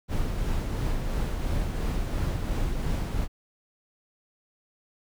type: noise with tremolo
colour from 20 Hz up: brown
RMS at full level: -26 dBFS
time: 0.08-3.28 s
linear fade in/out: 50 ms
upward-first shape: triangle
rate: 2.9 Hz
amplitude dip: 35%
effects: none